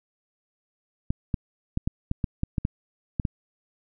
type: clicks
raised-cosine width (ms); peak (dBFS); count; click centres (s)
5; -12; 11; 1.105 / 1.342 / 1.774 / 1.875 / 2.114 / 2.242 / 2.434 / 2.582 / 2.651 / 3.198 / 3.252
effects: none